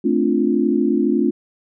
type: chord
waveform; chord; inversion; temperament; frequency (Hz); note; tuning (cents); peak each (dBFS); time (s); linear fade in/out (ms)
sine; D minor seventh; second; equal; 220 / 261.6 / 293.7 / 349.2; A3 / C4 / D4 / F4; 0 / 0 / 0 / 0; -20; 0.04-1.31; 10
effects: none